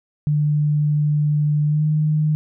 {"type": "tone with pitch glide", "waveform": "sine", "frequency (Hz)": [149, 153.1], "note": ["D3", "D#3"], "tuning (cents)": [25, -28], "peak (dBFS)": -15, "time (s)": [0.27, 2.35], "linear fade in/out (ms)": 0, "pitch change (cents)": 47, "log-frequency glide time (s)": [1.66, 1.84], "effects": []}